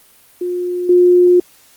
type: tone with level steps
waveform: sine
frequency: 356.8 Hz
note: F4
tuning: 37 cents sharp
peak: -17 / -6 dBFS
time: 0.41-1.4 s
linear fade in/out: 5 ms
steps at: 0.89 s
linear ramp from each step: 5 ms
effects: white hiss -48 dBFS RMS until 1.76 s + Opus 32 kbps